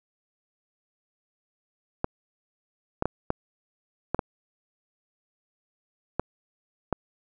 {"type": "clicks", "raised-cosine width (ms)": 1, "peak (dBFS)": -10, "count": 8, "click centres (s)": [2.044, 3.024, 3.056, 3.304, 4.146, 4.192, 6.196, 6.927], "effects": []}